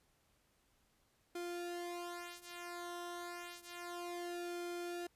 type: tone with flanger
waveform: sawtooth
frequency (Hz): 349.2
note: F4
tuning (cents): 0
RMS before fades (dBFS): -45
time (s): 1.35-5.07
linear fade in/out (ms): 5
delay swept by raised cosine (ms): 1.8 to 3.3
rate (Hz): 0.3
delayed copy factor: -0.85
effects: pink hiss -75 dBFS RMS until 5.15 s + resampled to 32000 Hz